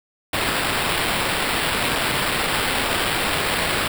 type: noise with sample-and-hold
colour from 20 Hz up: violet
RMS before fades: -22 dBFS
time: 0.33-3.88 s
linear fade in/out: 5 ms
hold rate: 6300 Hz
effects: none